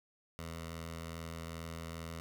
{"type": "tone with notch filter", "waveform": "10% pulse", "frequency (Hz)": 82.41, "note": "E2", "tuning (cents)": 0, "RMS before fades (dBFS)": -44, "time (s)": [0.39, 2.2], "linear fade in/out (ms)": 0, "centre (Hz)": 330, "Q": 1.2, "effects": []}